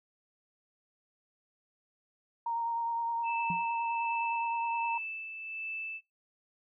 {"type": "tone with vibrato", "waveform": "sine", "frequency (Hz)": 929, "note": "A#5", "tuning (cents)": -6, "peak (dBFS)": -30, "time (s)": [2.46, 4.98], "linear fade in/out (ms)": 5, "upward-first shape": "sine", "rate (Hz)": 9.7, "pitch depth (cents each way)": 15}
{"type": "tone with tremolo", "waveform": "sine", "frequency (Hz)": 2637, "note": "E7", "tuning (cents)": 0, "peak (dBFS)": -35, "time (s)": [3.23, 6.01], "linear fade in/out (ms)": 50, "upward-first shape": "sine", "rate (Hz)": 1.3, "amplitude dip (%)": 45}
{"type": "tone with exponential decay", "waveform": "sine", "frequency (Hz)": 174.61, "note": "F3", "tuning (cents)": 0, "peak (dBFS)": -31, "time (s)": [3.5, 3.67], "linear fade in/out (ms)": 2, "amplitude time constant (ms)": 35}
{"effects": ["noise-tail reverb RT60 0.2 s tail -24 dB re dry"]}